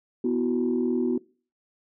sine chord, B suspended fourth, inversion none, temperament equal, 246.9 / 329.6 / 370 Hz, B3 / E4 / F#4, 0 / 0 / 0 cents, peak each -24 / -29 / -25 dBFS, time 0.24-1.18 s, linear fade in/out 5 ms, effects noise-tail reverb RT60 0.4 s tail -23 dB re dry + tanh soft clip ceiling -15 dBFS

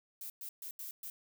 violet noise bursts at uneven times, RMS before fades -44 dBFS, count 5, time 0.21-0.3 / 0.41-0.49 / 0.62-0.71 / 0.79-0.91 / 1.03-1.1 s, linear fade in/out 2 ms, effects none

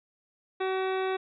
harmonic tone with a mistuned harmonic, 378.3 Hz, F#4, 38 cents sharp, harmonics 1 / 2 / 3 / 4 / 5 / 6 / 7 / 9 / 10, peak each -28 / -34 / -38 / -40 / -42 / -44 / -45 / -47 / -48 dBFS, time 0.6-1.17 s, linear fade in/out 10 ms, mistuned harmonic 6, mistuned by +23 cents, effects none

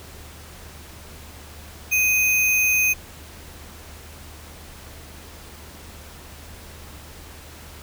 sine tone with sample-and-hold, 2500 Hz, D#7, 8 cents sharp, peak -16 dBFS, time 1.91-2.94 s, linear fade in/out 20 ms, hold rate 8820 Hz, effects added 76 Hz sine -43 dBFS peak until 7.82 s + pink hiss -43 dBFS RMS until 7.82 s

